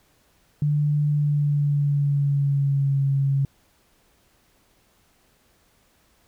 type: tone with pitch glide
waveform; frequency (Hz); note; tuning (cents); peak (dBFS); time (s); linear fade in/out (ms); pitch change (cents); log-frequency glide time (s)
sine; 147.7 to 137.81; D3 to C#3; +10 to -10; -18; 0.62-3.45; 2; -120; 1.09-3.02
effects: pink hiss -62 dBFS RMS until 6.27 s